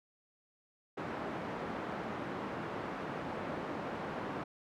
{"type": "band-pass noise", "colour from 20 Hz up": "pink", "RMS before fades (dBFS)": -40, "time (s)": [0.97, 4.44], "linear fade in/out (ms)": 10, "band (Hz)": [190, 1400], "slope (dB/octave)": 12, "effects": []}